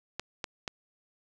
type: clicks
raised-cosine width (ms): 0.2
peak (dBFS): -16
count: 3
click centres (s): 0.196 / 0.442 / 0.678
effects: none